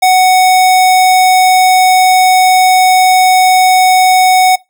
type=tone; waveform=square; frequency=743 Hz; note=F#5; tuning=7 cents sharp; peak=-5 dBFS; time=0.02-4.56 s; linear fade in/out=10 ms; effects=noise-tail reverb RT60 0.2 s tail -21 dB re dry